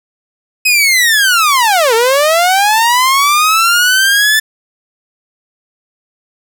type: linear two-way sweep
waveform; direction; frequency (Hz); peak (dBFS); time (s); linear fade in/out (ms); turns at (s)
sawtooth; down then up; 2551 to 440 to 1763; -4; 0.65-4.4; 10; 1.94
effects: none